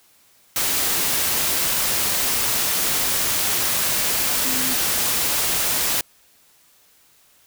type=tone in noise; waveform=sine; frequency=259 Hz; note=C4; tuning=17 cents flat; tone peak=-30 dBFS; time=4.45-4.74 s; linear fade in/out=2 ms; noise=white; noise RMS=-21 dBFS; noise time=0.56-6.01 s; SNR=-12 dB; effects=white hiss -56 dBFS RMS until 7.46 s